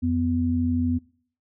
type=tone pair together; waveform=sine; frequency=87.31 / 249.2 Hz; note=F2 / B3; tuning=0 / +16 cents; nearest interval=octave + tritone; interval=1816 cents; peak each=-25 / -22 dBFS; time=0.02-0.99 s; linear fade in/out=20 ms; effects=noise-tail reverb RT60 0.5 s tail -21 dB re dry